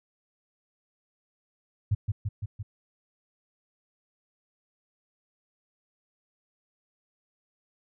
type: tone with echo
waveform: sine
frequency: 103 Hz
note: G#2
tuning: 14 cents flat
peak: -20 dBFS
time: 1.91-1.95 s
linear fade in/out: 10 ms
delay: 170 ms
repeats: 4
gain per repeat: -3 dB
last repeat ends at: 2.63 s
effects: none